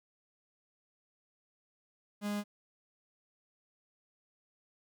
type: tone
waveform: 45% pulse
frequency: 206.1 Hz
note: G#3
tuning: 13 cents flat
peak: -33 dBFS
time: 2.21-2.44 s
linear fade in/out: 50 ms
effects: none